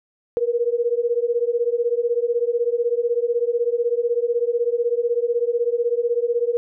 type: beating tone pair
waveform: sine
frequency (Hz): 467.5 / 483.5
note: A#4 / B4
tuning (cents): +5 / -37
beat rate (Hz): 16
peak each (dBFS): -21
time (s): 0.37-6.57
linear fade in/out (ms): 0
effects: none